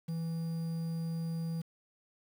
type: tone with quantisation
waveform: triangle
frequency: 164.81 Hz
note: E3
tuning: in tune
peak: -31 dBFS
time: 0.08-1.62 s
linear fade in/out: 10 ms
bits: 9
effects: none